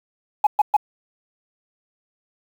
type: tone bursts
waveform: sine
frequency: 841 Hz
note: G#5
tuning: 22 cents sharp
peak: -10 dBFS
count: 3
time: 0.44-0.767 s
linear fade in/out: 5 ms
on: 29 ms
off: 120 ms
effects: tanh soft clip ceiling -8 dBFS + 7-bit